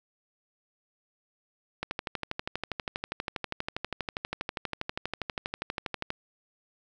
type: click train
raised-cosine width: 0.3 ms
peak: -15 dBFS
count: 54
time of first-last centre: 1.83-6.104 s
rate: 12.4 Hz
effects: none